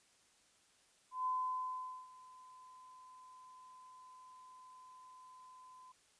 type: tone with ADSR envelope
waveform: sine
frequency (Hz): 1019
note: C6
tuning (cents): -46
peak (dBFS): -33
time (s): 1.11-5.92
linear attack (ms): 150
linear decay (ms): 810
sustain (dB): -22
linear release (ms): 4
effects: white hiss -70 dBFS RMS until 6.19 s + resampled to 22050 Hz